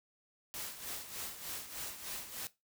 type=noise with tremolo; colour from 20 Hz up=white; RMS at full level=-41 dBFS; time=0.54-2.47 s; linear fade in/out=0 ms; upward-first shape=sine; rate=3.3 Hz; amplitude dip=65%; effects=noise-tail reverb RT60 0.2 s tail -17 dB re dry